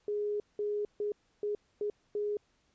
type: tone bursts at uneven times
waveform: sine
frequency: 415.3 Hz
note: G#4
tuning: in tune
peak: -30 dBFS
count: 6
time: 0.08-0.4 / 0.59-0.85 / 1-1.12 / 1.43-1.55 / 1.81-1.9 / 2.15-2.37 s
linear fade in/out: 2 ms
effects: pink hiss -72 dBFS RMS until 2.74 s + resampled to 16000 Hz